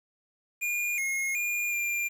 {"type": "tone with pitch steps", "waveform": "square", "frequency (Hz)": [2424, 2157, 2419, 2390], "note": ["D#7", "C#7", "D#7", "D7"], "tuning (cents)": [-46, -48, -49, 30], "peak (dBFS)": -28, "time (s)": [0.61, 2.09], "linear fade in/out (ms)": 20, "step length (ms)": 370, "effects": ["9-bit"]}